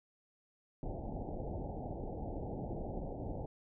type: low-pass noise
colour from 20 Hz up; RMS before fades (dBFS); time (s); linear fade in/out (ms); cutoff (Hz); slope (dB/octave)
pink; -41; 0.83-3.46; 2; 840; 96
effects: none